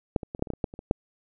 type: clicks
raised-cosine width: 2 ms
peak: -9 / -22 / -20 / -29 / -9 / -27 / -15 / -25 / -12 / -28 / -24 / -7 dBFS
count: 12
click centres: 0.162 / 0.232 / 0.349 / 0.394 / 0.424 / 0.472 / 0.503 / 0.536 / 0.642 / 0.739 / 0.791 / 0.911 s
effects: none

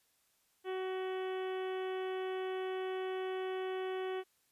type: harmonic tone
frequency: 375 Hz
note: F#4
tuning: 23 cents sharp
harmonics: 1 / 2 / 3 / 4 / 5 / 6 / 7 / 8 / 9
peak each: -36 / -45 / -50 / -52 / -52 / -55 / -57 / -55 / -59 dBFS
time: 0.64-4.24 s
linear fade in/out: 50 ms
effects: white hiss -74 dBFS RMS until 4.51 s + resampled to 32000 Hz

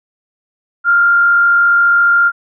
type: tone with frequency modulation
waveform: sine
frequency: 1396.9 Hz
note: F6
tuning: in tune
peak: -7 dBFS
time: 0.84-2.32 s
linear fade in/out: 50 ms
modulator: 45.4 Hz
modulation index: 0.37
effects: none

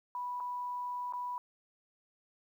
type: tone with dropouts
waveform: sine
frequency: 984 Hz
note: B5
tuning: 7 cents flat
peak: -35 dBFS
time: 0.15-1.38 s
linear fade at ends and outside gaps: 1 ms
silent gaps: 0.401-0.405 / 1.125-1.135 s
effects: 11-bit

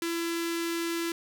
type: tone with notch filter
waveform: sawtooth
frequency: 336.1 Hz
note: E4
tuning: 34 cents sharp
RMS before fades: -31 dBFS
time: 0.02-1.12 s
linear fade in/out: 2 ms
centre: 690 Hz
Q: 0.7
effects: none

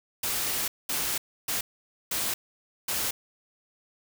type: noise bursts at uneven times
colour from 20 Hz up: white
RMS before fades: -29 dBFS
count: 5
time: 0.23-0.68 / 0.89-1.18 / 1.48-1.61 / 2.11-2.34 / 2.88-3.11 s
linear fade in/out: 5 ms
effects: none

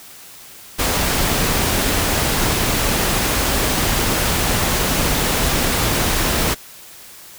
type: noise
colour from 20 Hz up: pink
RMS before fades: -18 dBFS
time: 0.78-6.55 s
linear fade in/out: 20 ms
effects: white hiss -40 dBFS RMS until 7.38 s

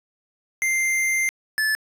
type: tone pair in turn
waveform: square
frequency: 2093 / 1738.7 Hz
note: C7 / A6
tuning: 0 / -21 cents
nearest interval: minor third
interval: 321 cents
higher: first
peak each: -20 dBFS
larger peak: neither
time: 0.62-1.29 / 1.58-1.75 s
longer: first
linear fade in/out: 0 ms
effects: resampled to 32000 Hz + 9-bit

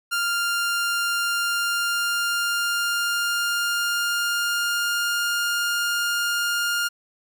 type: tone with pitch glide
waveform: sawtooth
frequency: 1396.9 to 1410.7 Hz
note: F6 to F6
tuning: 0 to +17 cents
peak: -18 dBFS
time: 0.11-6.89 s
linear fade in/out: 20 ms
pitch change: +17 cents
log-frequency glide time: 1.16-5.22 s
effects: none

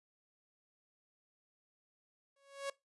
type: tone with exponential growth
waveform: sawtooth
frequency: 554.4 Hz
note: C#5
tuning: in tune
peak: -31 dBFS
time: 2.36-2.7 s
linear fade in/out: 5 ms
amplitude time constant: 72 ms
effects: noise-tail reverb RT60 0.2 s tail -21 dB re dry + resampled to 24000 Hz

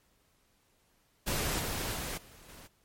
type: noise with level steps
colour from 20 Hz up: pink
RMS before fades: -32 / -35 / -37 / -55 / -51 dBFS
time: 1.26-2.68 s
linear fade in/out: 20 ms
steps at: 1.59 / 1.94 / 2.17 / 2.48 s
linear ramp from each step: 10 ms
effects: pink hiss -70 dBFS RMS until 2.84 s + MP3 64 kbps

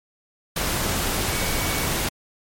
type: tone in noise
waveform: sine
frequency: 2251 Hz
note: C#7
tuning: 26 cents sharp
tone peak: -33 dBFS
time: 1.3-1.86 s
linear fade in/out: 5 ms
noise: pink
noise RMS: -24 dBFS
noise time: 0.56-2.09 s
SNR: -12 dB
effects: MP3 64 kbps

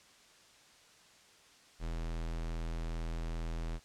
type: tone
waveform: square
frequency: 41.2 Hz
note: E1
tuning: in tune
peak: -36 dBFS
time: 1.79-3.8 s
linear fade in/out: 50 ms
effects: white hiss -61 dBFS RMS until 3.84 s + low-pass 7000 Hz 12 dB/octave

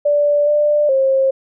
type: tone with pitch steps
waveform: sine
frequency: 584 / 593 / 535 Hz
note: D5 / D5 / C5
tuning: -10 / +17 / +38 cents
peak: -11 dBFS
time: 0.05-1.31 s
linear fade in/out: 10 ms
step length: 420 ms
effects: none

